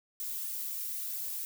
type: noise with flanger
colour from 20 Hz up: violet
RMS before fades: -37 dBFS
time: 0.2-1.45 s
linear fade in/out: 0 ms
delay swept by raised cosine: 1.9 to 3.2 ms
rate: 3.6 Hz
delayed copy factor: -0.65
effects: none